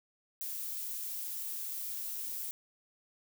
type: noise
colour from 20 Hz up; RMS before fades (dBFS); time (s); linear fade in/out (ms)
violet; -39; 0.41-2.51; 0
effects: none